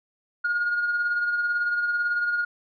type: tone with tremolo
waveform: sine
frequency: 1430 Hz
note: F6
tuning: 41 cents sharp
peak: -19 dBFS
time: 0.44-2.45 s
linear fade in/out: 10 ms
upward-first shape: sine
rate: 18 Hz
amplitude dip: 45%
effects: tanh soft clip ceiling -18 dBFS